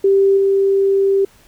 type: tone with level steps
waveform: sine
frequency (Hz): 392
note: G4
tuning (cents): 0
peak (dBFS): -9 / -11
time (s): 0.04-1.25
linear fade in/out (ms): 5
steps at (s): 0.37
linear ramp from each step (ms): 5
effects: pink hiss -50 dBFS RMS until 1.47 s